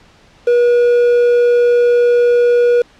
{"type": "tone with quantisation", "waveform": "triangle", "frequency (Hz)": 481.8, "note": "B4", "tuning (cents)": -43, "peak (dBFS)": -6, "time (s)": [0.47, 2.82], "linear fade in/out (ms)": 5, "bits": 5, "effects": ["pink hiss -47 dBFS RMS until 2.99 s", "low-pass 5000 Hz 12 dB/octave"]}